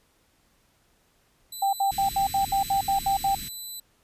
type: tone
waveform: 5% pulse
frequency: 3994 Hz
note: B7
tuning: 19 cents sharp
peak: -26 dBFS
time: 1.52-3.8 s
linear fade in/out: 5 ms
type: tone bursts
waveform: sine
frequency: 787 Hz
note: G5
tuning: 7 cents sharp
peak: -20 dBFS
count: 10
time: 1.62-3.35 s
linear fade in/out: 5 ms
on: 110 ms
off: 70 ms
type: band-stop noise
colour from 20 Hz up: pink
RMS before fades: -39 dBFS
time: 1.91-3.49 s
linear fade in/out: 10 ms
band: 290 to 1900 Hz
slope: 24 dB/octave
effects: pink hiss -65 dBFS RMS until 4.03 s + resampled to 32000 Hz